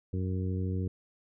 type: harmonic tone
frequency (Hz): 93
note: F#2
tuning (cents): +9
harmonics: 1 / 2 / 3 / 4 / 5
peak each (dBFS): -30 / -36 / -40 / -42 / -44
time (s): 0.13-0.88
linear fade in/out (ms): 5
effects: none